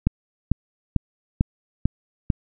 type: click train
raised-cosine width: 5 ms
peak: -5 dBFS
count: 6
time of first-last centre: 0.07-2.302 s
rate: 2.24 Hz
effects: none